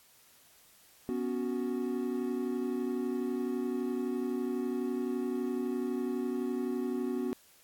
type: chord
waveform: triangle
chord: B suspended second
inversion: none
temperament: equal with one note detuned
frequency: 246.9 / 278.8 / 370 Hz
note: B3 / C#4 / F#4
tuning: 0 / +10 / 0 cents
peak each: -32 / -35 / -33 dBFS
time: 1.09-7.33 s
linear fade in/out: 0 ms
effects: white hiss -61 dBFS RMS until 7.63 s + AAC 64 kbps